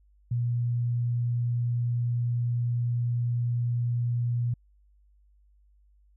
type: tone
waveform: sine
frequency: 120 Hz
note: B2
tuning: 49 cents flat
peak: -24 dBFS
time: 0.31-4.54 s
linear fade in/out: 5 ms
effects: added 50 Hz sine -58 dBFS peak until 6.16 s